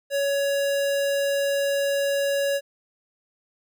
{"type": "tone", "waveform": "square", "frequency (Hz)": 560, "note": "C#5", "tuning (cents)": 18, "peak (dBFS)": -22, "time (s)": [0.1, 2.61], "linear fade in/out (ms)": 50, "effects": []}